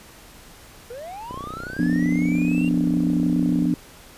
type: linear sweep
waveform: triangle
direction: up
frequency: 455.8 to 2794 Hz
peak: -31 dBFS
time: 0.9-2.69 s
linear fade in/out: 5 ms
type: click train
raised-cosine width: 2 ms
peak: -21 dBFS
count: 73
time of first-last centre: 1.31-3.655 s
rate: 30.7 Hz
type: chord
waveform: sine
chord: B diminished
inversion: second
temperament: equal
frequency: 174.61 / 246.9 / 293.7 Hz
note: F3 / B3 / D4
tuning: 0 / 0 / 0 cents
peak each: -22 dBFS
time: 1.79-3.74 s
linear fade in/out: 2 ms
effects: pink hiss -46 dBFS RMS until 4.17 s + resampled to 32000 Hz

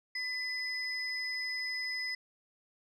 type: tone pair together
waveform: sine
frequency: 2008 / 5060 Hz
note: B6 / D#8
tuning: +28 / +28 cents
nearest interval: octave + major third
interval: 1600 cents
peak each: -34 / -37 dBFS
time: 0.15-2.15 s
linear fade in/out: 5 ms
effects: tanh soft clip ceiling -28 dBFS

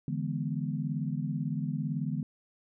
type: chord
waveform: sine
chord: E dominant seventh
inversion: third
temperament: equal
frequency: 146.83 / 164.81 / 207.7 / 246.9 Hz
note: D3 / E3 / G#3 / B3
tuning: 0 / 0 / 0 / 0 cents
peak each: -33 / -35 / -37 / -37 dBFS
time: 0.08-2.23 s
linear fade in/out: 2 ms
effects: none

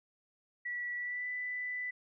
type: tone with pitch glide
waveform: sine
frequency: 1946 to 1989.2 Hz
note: B6 to B6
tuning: -26 to +12 cents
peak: -35 dBFS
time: 0.65-1.91 s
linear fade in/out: 10 ms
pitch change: +38 cents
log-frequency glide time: 0.97-1.28 s
effects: none

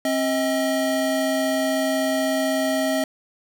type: tone pair together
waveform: square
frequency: 266.9 / 634.8 Hz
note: C4 / D#5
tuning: +35 / +35 cents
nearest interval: octave + minor third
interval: 1500 cents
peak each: -24 / -23 dBFS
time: 0.05-3.04 s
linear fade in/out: 2 ms
effects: none

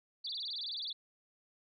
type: tone with vibrato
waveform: sine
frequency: 4000 Hz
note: B7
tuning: 21 cents sharp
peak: -37 dBFS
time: 0.24-0.93 s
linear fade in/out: 10 ms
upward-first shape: sine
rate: 19 Hz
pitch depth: 290 cents each way
effects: none

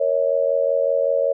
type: tone with amplitude modulation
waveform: sine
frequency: 554.4 Hz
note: C#5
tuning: in tune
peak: -12 dBFS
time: 0-1.33 s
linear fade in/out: 10 ms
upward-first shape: sine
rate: 85.3 Hz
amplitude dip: 95%
effects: none

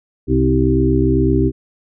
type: harmonic tone with a mistuned harmonic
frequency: 65 Hz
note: C2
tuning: 11 cents flat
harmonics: 1 / 2 / 4 / 5 / 6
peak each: -18 / -18 / -18 / -18 / -18 dBFS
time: 0.27-1.52 s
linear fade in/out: 50 ms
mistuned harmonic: 5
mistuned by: -15 cents
effects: none

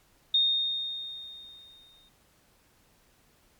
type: tone with exponential decay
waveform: sine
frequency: 3684 Hz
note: A#7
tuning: 21 cents flat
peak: -19 dBFS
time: 0.34-2.09 s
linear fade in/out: 5 ms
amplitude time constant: 380 ms
effects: pink hiss -64 dBFS RMS until 3.59 s + MP3 96 kbps

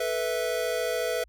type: chord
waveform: square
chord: A suspended second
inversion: none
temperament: equal with one note detuned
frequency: 440 / 493.9 / 655.5 Hz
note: A4 / B4 / E5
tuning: 0 / 0 / -10 cents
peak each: -34 / -30 / -31 dBFS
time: 0-1.24 s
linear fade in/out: 5 ms
effects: added 54 Hz sine -55 dBFS peak until 1.28 s

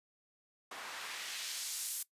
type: noise with band-pass filter sweep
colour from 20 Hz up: white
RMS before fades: -42 dBFS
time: 0.71-2.03 s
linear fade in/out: 5 ms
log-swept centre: 910 to 11000 Hz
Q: 0.84
effects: noise-tail reverb RT60 0.1 s tail -19 dB re dry + resampled to 32000 Hz

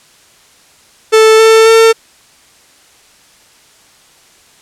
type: tone with pitch steps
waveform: 45% pulse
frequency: 440 / 445.4 / 450.8 Hz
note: A4 / A4 / A4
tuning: 0 / +21 / +42 cents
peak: -3 dBFS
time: 1.12-1.93 s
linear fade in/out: 20 ms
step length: 270 ms
effects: white hiss -45 dBFS RMS until 4.61 s + low-pass 9000 Hz 12 dB/octave

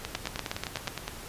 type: two click trains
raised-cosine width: 0.2 ms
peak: -15 / -13 dBFS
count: 11 / 7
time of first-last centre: 0.05-1.08 / 0.15-0.879 s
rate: 9.71 / 8.23 Hz
effects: pink hiss -43 dBFS RMS until 1.28 s + resampled to 32000 Hz

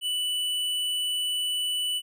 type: tone with tanh clipping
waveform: triangle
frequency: 2972 Hz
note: F#7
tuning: 7 cents sharp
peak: -27 dBFS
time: 0.01-2.02 s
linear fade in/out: 50 ms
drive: 17 dB
effects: none

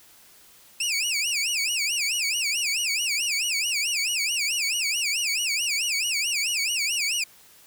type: tone with vibrato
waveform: 20% pulse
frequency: 2551 Hz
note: D#7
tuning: 43 cents sharp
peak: -18 dBFS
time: 0.8-7.24 s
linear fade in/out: 5 ms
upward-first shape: sine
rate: 4.6 Hz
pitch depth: 240 cents each way
effects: white hiss -53 dBFS RMS until 7.66 s

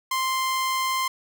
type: tone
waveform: sawtooth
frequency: 1046.5 Hz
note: C6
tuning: in tune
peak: -19 dBFS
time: 0.11-1.08 s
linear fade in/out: 5 ms
effects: none

